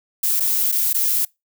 violet noise with dropouts, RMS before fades -19 dBFS, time 0.23-1.25 s, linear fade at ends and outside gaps 5 ms, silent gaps 0.399-0.404 / 0.718-0.723 / 0.93-0.944 s, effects noise-tail reverb RT60 0.2 s tail -24 dB re dry

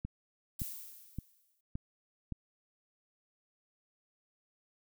click train, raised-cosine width 5 ms, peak -25 dBFS, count 5, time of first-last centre 0.05-2.323 s, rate 1.76 Hz
violet noise with exponential decay, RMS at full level -39 dBFS, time 0.59-1.61 s, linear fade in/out 5 ms, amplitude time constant 220 ms
effects none

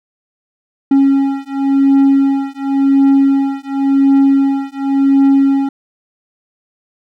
triangle beating tone pair, 273.9 / 274.82 Hz, C#4 / C#4, -21 / -15 cents, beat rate 0.92 Hz, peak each -10 dBFS, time 0.91-5.69 s, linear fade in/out 5 ms, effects none

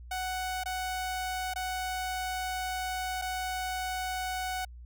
sawtooth tone with dropouts, 743 Hz, F#5, 7 cents sharp, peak -28 dBFS, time 0.11-4.65 s, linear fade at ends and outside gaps 5 ms, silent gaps 0.637-0.657 / 1.538-1.558 / 3.216-3.22 s, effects added 60 Hz sine -44 dBFS peak until 4.85 s

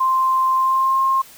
sine tone with pitch glide, 1046.5 to 1066 Hz, C6 to C6, 0 to +32 cents, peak -14 dBFS, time 0-1.22 s, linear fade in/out 10 ms, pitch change +32 cents, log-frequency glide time 0.56-1 s, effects white hiss -44 dBFS RMS until 1.37 s

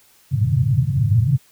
pink band-pass noise, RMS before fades -17 dBFS, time 0.31-1.38 s, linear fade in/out 20 ms, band 100 to 140 Hz, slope 48 dB/octave, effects white hiss -54 dBFS RMS until 1.51 s

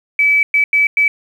sine tone bursts at uneven times, 2297 Hz, D7, 39 cents flat, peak -9 dBFS, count 4, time 0.19-0.43 / 0.54-0.64 / 0.73-0.87 / 0.97-1.08 s, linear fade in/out 2 ms, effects 7-bit

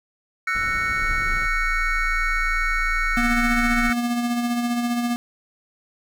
triangle chord, F# dominant seventh, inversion third, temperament just, 1332 / 1480 / 1850 / 2220 Hz, E6 / F#6 / A#6 / C#7, +18 / 0 / -14 / +2 cents, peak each -25 / -25 / -27 / -23 dBFS, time 0.47-3.93 s, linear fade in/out 5 ms
brown noise, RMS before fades -33 dBFS, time 0.55-1.46 s, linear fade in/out 5 ms
sine tone, 28.69 Hz, A#0, 27 cents flat, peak -24 dBFS, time 1.02-3.9 s, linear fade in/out 0 ms
square tone with tremolo, 239.5 Hz, A#3, 47 cents sharp, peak -20 dBFS, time 3.17-5.16 s, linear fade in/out 0 ms, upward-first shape sine, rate 15 Hz, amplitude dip 40%
effects none

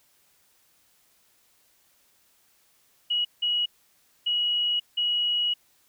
sine tone bursts at uneven times, 2910 Hz, F#7, 29 cents flat, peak -22 dBFS, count 4, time 3.1-3.25 / 3.42-3.66 / 4.26-4.8 / 4.97-5.54 s, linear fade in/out 10 ms, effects white hiss -64 dBFS RMS until 5.88 s

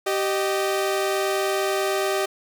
sawtooth tone pair together, 387.9 / 616.4 Hz, G4 / D#5, -18 / -16 cents, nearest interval minor sixth, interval 802 cents, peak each -19 / -22 dBFS, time 0.06-2.26 s, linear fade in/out 10 ms, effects none

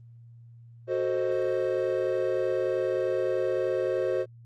triangle chord, F# diminished seventh, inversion none, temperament equal, 370 / 440 / 523.3 / 622.3 Hz, F#4 / A4 / C5 / Eb5, 0 / 0 / 0 / 0 cents, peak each -27 / -32 / -26 / -32 dBFS, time 0.87-4.26 s, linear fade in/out 50 ms, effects added 117 Hz sine -47 dBFS peak until 4.45 s + Opus 24 kbps

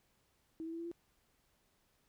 sine tone with pitch steps, 322.9 / 327.4 / 332 / 336.6 / 341.3 Hz, E4 / E4 / E4 / E4 / F4, -36 / -12 / +12 / +36 / -40 cents, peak -40 dBFS, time 0.6-0.915 s, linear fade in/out 0 ms, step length 63 ms, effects pink hiss -75 dBFS RMS until 2.08 s

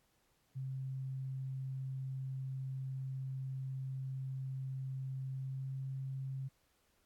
sine tone with pitch glide, 132.6 to 133.75 Hz, C3 to C3, +23 to +38 cents, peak -38 dBFS, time 0.55-6.49 s, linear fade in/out 20 ms, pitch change +15 cents, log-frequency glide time 5.31-5.75 s, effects pink hiss -75 dBFS RMS until 7.05 s + AAC 64 kbps

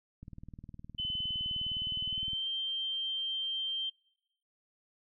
click train, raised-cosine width 5 ms, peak -34 dBFS, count 42, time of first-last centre 0.23-2.333 s, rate 19.5 Hz
sine tone with pitch glide, 3030 to 3148 Hz, F#7 to G7, +40 to +7 cents, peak -32 dBFS, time 0.98-3.9 s, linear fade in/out 10 ms, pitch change +67 cents, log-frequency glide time 2.08-2.48 s
effects noise-tail reverb RT60 1.0 s tail -25 dB re dry

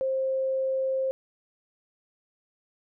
sine tone, 529 Hz, C5, 19 cents sharp, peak -24 dBFS, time 0.01-1.11 s, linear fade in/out 0 ms, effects none

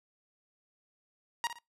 sawtooth tone with echo, 945 Hz, A#5, 23 cents sharp, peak -25 dBFS, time 1.44-1.47 s, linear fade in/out 0 ms, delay 58 ms, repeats 2, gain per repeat -10 dB, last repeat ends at 1.586 s, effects noise-tail reverb RT60 0.2 s tail -22 dB re dry + low-pass 11000 Hz 12 dB/octave

